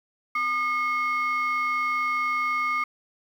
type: tone pair together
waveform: sine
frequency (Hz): 1215.2 / 2171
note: D#6 / C#7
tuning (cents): -41 / -37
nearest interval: minor seventh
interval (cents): 1004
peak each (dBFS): -23 / -25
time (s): 0.35-2.84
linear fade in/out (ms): 5
effects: tanh soft clip ceiling -19 dBFS + 9-bit